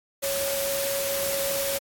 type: tone in noise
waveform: sine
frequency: 554.4 Hz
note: C#5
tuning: in tune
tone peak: -27 dBFS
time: 0.22-1.79 s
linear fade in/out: 20 ms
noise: white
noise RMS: -29 dBFS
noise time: 0.22-1.79 s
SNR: -1 dB
effects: AAC 64 kbps